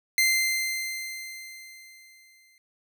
sawtooth tone with exponential decay, 2082 Hz, C7, 9 cents flat, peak -15 dBFS, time 0.18-2.58 s, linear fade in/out 1 ms, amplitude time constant 520 ms, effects none

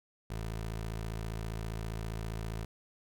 20% pulse tone, 55 Hz, A1, in tune, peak -31 dBFS, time 0.3-2.65 s, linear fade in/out 5 ms, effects none

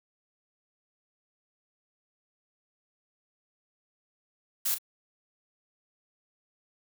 blue noise with echo, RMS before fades -28 dBFS, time 4.65-4.75 s, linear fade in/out 10 ms, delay 35 ms, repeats 1, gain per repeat -10 dB, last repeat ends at 4.785 s, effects none

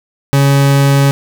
40% pulse tone, 139.3 Hz, C#3, 9 cents sharp, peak -6 dBFS, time 0.33-1.11 s, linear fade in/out 0 ms, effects none

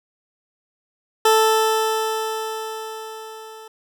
20% pulse tone with level ramp, 440 Hz, A4, in tune, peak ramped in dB -7 to -33 dBFS, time 1.25-3.68 s, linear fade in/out 5 ms, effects none

